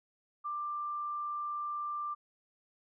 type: tone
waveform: sine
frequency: 1184 Hz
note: D6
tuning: 14 cents sharp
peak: -34 dBFS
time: 0.44-2.15 s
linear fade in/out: 20 ms
effects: none